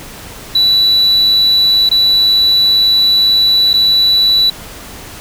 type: tone with dropouts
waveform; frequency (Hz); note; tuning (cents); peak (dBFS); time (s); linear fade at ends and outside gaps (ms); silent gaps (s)
sine; 3951; B7; 0; -5; 0.55-4.5; 5; 1.891-1.913 / 3.732-3.739
effects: tanh soft clip ceiling -5 dBFS + pink hiss -31 dBFS RMS until 5.2 s